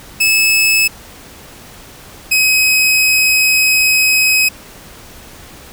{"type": "tone pair in turn", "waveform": "sawtooth", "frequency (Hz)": [2601, 2537], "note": ["E7", "D#7"], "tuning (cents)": [-24, 33], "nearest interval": "unison", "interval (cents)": 43, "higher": "first", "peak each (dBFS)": -6, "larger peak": "neither", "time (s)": [[0.2, 0.88], [2.31, 4.49]], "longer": "second", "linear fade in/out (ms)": 10, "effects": ["pink hiss -37 dBFS RMS until 5.72 s"]}